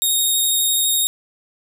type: tone with vibrato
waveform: 10% pulse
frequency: 3729 Hz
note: A#7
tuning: in tune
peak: -9 dBFS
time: 0.02-1.07 s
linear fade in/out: 0 ms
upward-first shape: square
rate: 12 Hz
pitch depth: 9 cents each way
effects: none

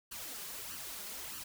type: noise with flanger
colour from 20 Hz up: white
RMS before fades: -44 dBFS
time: 0.11-1.44 s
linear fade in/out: 10 ms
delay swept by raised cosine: 0.67 to 4.97 ms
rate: 1.6 Hz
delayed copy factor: +0.7
effects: none

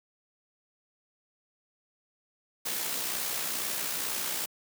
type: noise with amplitude modulation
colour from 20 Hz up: white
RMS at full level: -31 dBFS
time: 2.65-4.46 s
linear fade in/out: 10 ms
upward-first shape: sine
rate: 62.2 Hz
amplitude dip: 35%
effects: high-pass 150 Hz 12 dB/octave

